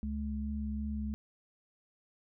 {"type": "tone pair together", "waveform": "sine", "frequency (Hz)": [70.1, 213.2], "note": ["C#2", "G#3"], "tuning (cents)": [20, 46], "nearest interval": "octave + perfect fifth", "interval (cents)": 1926, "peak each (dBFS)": [-36, -36], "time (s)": [0.03, 1.14], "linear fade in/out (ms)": 0, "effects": []}